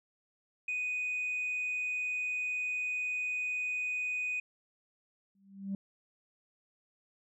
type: tone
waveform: sine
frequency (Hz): 2489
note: D#7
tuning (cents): 0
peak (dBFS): -30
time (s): 0.68-4.4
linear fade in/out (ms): 5
type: tone with exponential growth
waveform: sine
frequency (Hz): 196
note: G3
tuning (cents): 0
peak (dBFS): -29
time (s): 5.35-5.75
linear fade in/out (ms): 2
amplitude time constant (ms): 86
effects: tanh soft clip ceiling -29 dBFS